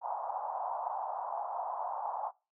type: band-pass noise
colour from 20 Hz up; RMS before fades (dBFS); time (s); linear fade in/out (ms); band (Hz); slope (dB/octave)
pink; -37; 0.01-2.32; 50; 710 to 990; 48
effects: noise-tail reverb RT60 0.3 s tail -23 dB re dry